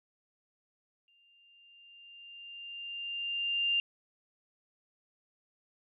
sine tone with exponential growth, 2794 Hz, F7, in tune, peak -25 dBFS, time 1.08-3.8 s, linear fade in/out 1 ms, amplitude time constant 590 ms, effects none

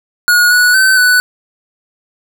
square tone with pitch steps, 1447 / 1470 / 1534 / 1488 Hz, F#6 / F#6 / G6 / F#6, -39 / -12 / -38 / +9 cents, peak -7 dBFS, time 0.28-1.2 s, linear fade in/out 0 ms, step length 230 ms, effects none

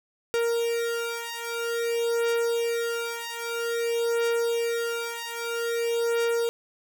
45% pulse beating tone pair, 466.2 / 466.71 Hz, A#4 / A#4, 0 / +2 cents, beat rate 0.51 Hz, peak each -28 / -28 dBFS, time 0.34-6.49 s, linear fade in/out 0 ms, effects none

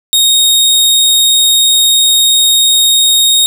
sawtooth tone, 3729 Hz, A#7, in tune, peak -3 dBFS, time 0.13-3.46 s, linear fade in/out 0 ms, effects none

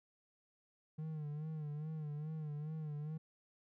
triangle tone with vibrato, 152.6 Hz, D#3, 33 cents flat, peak -38 dBFS, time 0.98-3.18 s, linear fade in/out 10 ms, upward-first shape sine, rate 2.4 Hz, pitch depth 67 cents each way, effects none

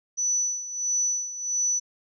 sine tone with tremolo, 5960 Hz, F#8, 12 cents sharp, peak -21 dBFS, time 0.17-1.8 s, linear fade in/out 20 ms, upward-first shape sine, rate 1.5 Hz, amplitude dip 75%, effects none

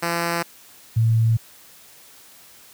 5% pulse / sine tone pair in turn, 170 / 113.13 Hz, F3 / A2, -46 / +49 cents, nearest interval perfect fifth, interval 705 cents, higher first, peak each -10 / -14 dBFS, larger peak first, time 0.02-0.43 / 0.96-1.37 s, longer neither, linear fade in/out 10 ms, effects white hiss -48 dBFS RMS until 2.73 s + high-pass 60 Hz 12 dB/octave

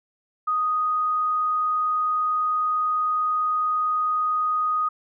sine tone, 1244.5 Hz, D#6, in tune, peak -20 dBFS, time 0.47-4.89 s, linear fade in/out 10 ms, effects none

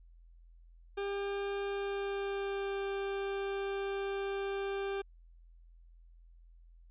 40% pulse tone with pitch glide, 399.5 to 394.7 Hz, G4 to G4, +33 to +12 cents, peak -33 dBFS, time 0.97-5.02 s, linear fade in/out 10 ms, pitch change -21 cents, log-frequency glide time 1.66-2.84 s, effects added 42 Hz sine -55 dBFS peak until 6.9 s + resampled to 8000 Hz

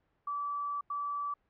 sine tone bursts at uneven times, 1155 Hz, D6, 29 cents flat, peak -32 dBFS, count 2, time 0.27-0.81 / 0.9-1.34 s, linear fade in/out 5 ms, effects pink hiss -75 dBFS RMS until 1.49 s + low-pass 2000 Hz 12 dB/octave

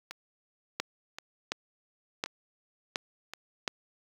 two click trains, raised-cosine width 0.2 ms, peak -12 / -22 dBFS, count 5 / 4, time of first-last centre 0.8-3.678 / 0.11-3.336 s, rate 1.39 / 0.93 Hz, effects high-pass 150 Hz 12 dB/octave + 7-bit

